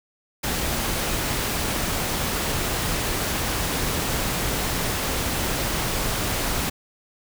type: noise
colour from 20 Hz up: pink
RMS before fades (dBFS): -25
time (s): 0.43-6.7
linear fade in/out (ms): 10
effects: none